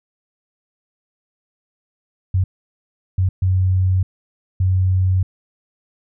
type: tone bursts at uneven times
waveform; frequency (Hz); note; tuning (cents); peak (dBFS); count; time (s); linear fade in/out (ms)
sine; 93.1; F#2; +11; -13; 4; 2.34-2.44 / 3.18-3.29 / 3.42-4.03 / 4.6-5.23; 5
effects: none